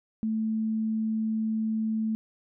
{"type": "tone", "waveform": "sine", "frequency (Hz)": 220, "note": "A3", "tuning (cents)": 0, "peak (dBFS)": -25, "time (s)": [0.23, 2.15], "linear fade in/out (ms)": 0, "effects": []}